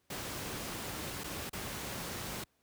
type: noise with dropouts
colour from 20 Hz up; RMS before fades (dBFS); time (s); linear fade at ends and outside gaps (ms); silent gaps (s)
pink; -40; 0.1-2.44; 5; 1.237-1.241 / 1.496-1.53
effects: pink hiss -75 dBFS RMS until 2.62 s + high-pass 60 Hz 12 dB/octave